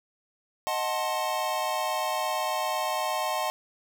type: chord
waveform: square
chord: D# diminished seventh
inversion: none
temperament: equal with one note detuned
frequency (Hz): 622.3 / 740 / 880 / 1059.9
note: D#5 / F#5 / A5 / C6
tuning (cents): 0 / 0 / 0 / +22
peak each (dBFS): -33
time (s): 0.67-3.5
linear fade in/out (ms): 0
effects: none